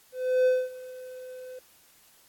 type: tone with ADSR envelope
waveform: triangle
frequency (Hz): 509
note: C5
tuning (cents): -48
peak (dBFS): -16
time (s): 0.12-1.59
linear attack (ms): 340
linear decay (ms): 230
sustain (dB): -21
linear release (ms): 4
effects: white hiss -59 dBFS RMS until 2.28 s + AAC 64 kbps